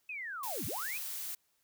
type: linear two-way sweep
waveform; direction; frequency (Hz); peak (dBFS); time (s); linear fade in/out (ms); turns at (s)
sine; down then up; 2603 to 69.3 to 2603; -38; 0.09-0.98; 5; 0.66
type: noise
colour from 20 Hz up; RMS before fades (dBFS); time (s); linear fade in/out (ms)
blue; -40; 0.43-1.35; 5
effects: white hiss -75 dBFS RMS until 1.63 s